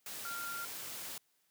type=tone in noise; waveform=sine; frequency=1387 Hz; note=F6; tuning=12 cents flat; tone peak=-40 dBFS; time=0.25-0.65 s; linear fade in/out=2 ms; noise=white; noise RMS=-44 dBFS; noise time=0.06-1.18 s; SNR=+1 dB; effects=white hiss -75 dBFS RMS until 1.5 s + high-pass 100 Hz 12 dB/octave